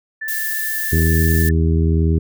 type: tone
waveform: sine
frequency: 1760 Hz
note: A6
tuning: in tune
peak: -23 dBFS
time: 0.21-1.51 s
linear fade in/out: 10 ms
type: noise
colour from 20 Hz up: violet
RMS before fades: -24 dBFS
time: 0.28-1.49 s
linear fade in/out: 2 ms
type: harmonic tone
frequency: 81 Hz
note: E2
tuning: 30 cents flat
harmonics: 1 / 2 / 3 / 4 / 5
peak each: -14 / -19 / -25 / -25 / -25 dBFS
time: 0.92-2.19 s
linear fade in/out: 10 ms
effects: none